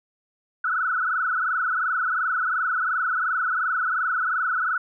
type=tone with frequency modulation; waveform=sine; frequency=1398 Hz; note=F6; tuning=1 cent sharp; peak=-21 dBFS; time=0.64-4.78 s; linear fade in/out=5 ms; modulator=22.8 Hz; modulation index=5; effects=none